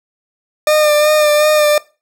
40% pulse tone with vibrato, 603 Hz, D5, 46 cents sharp, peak -8 dBFS, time 0.67-1.78 s, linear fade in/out 2 ms, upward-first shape sine, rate 2.7 Hz, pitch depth 26 cents each way, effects noise-tail reverb RT60 0.3 s tail -20 dB re dry

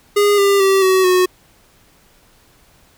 square tone with pitch steps, 410 / 398.6 / 387.4 / 376.6 / 366.1 Hz, G#4 / G4 / G4 / F#4 / F#4, -22 / +29 / -20 / +31 / -18 cents, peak -11 dBFS, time 0.16-1.26 s, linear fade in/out 10 ms, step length 220 ms, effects pink hiss -52 dBFS RMS until 2.97 s

